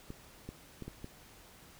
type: clicks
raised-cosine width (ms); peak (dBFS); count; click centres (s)
3; -29; 5; 0.104 / 0.49 / 0.823 / 0.88 / 1.044
effects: pink hiss -57 dBFS RMS until 1.79 s